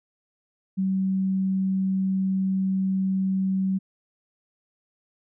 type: tone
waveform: sine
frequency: 190.6 Hz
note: G3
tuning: 48 cents flat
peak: -21 dBFS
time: 0.77-3.79 s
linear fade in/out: 20 ms
effects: none